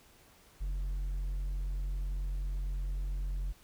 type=tone with hard clipping; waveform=sine; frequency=45.45 Hz; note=F#1; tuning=30 cents flat; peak=-33 dBFS; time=0.6-3.53 s; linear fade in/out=20 ms; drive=3 dB; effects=pink hiss -61 dBFS RMS until 3.63 s

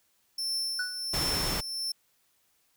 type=tone with tremolo; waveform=40% pulse; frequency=5360 Hz; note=E8; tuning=28 cents sharp; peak=-27 dBFS; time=0.38-1.92 s; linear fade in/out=5 ms; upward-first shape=triangle; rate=1.4 Hz; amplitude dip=60%
type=tone with exponential decay; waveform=triangle; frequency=1480 Hz; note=F#6; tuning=in tune; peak=-25 dBFS; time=0.79-1.07 s; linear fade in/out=5 ms; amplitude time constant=59 ms
type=noise; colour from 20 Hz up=pink; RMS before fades=-32 dBFS; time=1.13-1.61 s; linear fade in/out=10 ms
effects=white hiss -70 dBFS RMS until 2.76 s

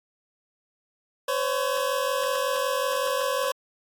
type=tone pair together; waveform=25% pulse; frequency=512.6 / 558 Hz; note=C5 / C#5; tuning=-36 / +11 cents; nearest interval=minor second; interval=147 cents; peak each=-23 / -23 dBFS; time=1.28-3.52 s; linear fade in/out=5 ms; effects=AAC 64 kbps

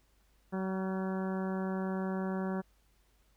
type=harmonic tone with a mistuned harmonic; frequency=189.2 Hz; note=F#3; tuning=39 cents sharp; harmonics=1 / 2 / 3 / 4 / 5 / 6 / 7 / 8 / 9; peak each=-33 / -39 / -43 / -45 / -47 / -49 / -50 / -51 / -52 dBFS; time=0.52-2.62 s; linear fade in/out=20 ms; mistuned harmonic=7; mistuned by=+63 cents; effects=added 50 Hz sine -67 dBFS peak until 3.36 s + pink hiss -72 dBFS RMS until 3.36 s

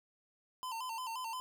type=tone with vibrato; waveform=square; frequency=961 Hz; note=B5; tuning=48 cents flat; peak=-39 dBFS; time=0.63-1.4 s; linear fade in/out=0 ms; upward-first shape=square; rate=5.7 Hz; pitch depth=100 cents each way; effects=none

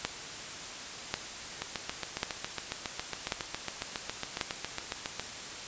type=two click trains; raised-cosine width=0.2 ms; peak=-15 / -11 dBFS; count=27 / 5; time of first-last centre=1.62-5.196 / 0.05-4.412 s; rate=7.27 / 0.917 Hz; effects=white hiss -41 dBFS RMS until 5.67 s + resampled to 16000 Hz

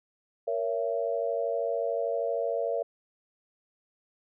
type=chord; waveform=sine; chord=A# diminished; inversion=none; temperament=just; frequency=466.2 / 559.4 / 671.3 Hz; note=A#4 / C#5 / E5; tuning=0 / +16 / +31 cents; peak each=-31 dBFS; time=0.47-2.83 s; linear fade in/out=10 ms; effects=none

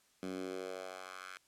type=tone with high-pass filter sweep; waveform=10% pulse; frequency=93.1 Hz; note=F#2; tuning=11 cents sharp; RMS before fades=-44 dBFS; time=0.23-1.37 s; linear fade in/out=0 ms; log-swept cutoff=210 to 1600 Hz; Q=2.1; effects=white hiss -70 dBFS RMS until 1.47 s + low-pass 10000 Hz 12 dB/octave

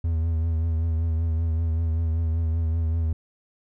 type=tone with vibrato; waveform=triangle; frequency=81.6 Hz; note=E2; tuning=17 cents flat; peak=-19 dBFS; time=0.04-3.13 s; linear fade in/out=5 ms; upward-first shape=triangle; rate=5.2 Hz; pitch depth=49 cents each way; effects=none

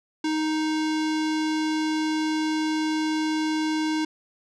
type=tone with low-pass filter; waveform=square; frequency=311.7 Hz; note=D#4; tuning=3 cents sharp; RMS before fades=-25 dBFS; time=0.24-4.05 s; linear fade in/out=5 ms; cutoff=5500 Hz; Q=1.3; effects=none

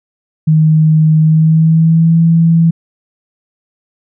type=tone with pitch glide; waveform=sine; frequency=156.6 to 165.43 Hz; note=D#3 to E3; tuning=+11 to +6 cents; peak=-5 dBFS; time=0.47-2.71 s; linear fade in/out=10 ms; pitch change=+95 cents; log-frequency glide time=1.19-2.19 s; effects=none

